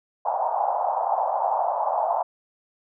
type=band-pass noise; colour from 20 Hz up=white; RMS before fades=-24 dBFS; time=0.25-2.23 s; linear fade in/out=10 ms; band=650 to 920 Hz; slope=48 dB/octave; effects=none